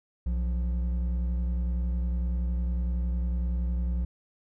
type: tone pair together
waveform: triangle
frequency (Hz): 62.1 / 175.44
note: B1 / F3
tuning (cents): +10 / +8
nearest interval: octave + tritone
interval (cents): 1798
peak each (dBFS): -23 / -34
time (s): 0.26-4.05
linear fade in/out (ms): 5
effects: tanh soft clip ceiling -18 dBFS